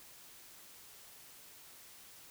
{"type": "silence", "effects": ["white hiss -56 dBFS RMS until 2.3 s"]}